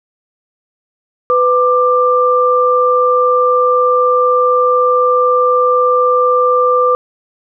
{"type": "tone pair together", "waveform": "sine", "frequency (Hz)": [499.5, 1186], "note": ["B4", "D6"], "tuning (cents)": [20, 17], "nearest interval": "octave + minor third", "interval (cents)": 1497, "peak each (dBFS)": -11, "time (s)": [1.3, 6.95], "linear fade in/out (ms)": 0, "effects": []}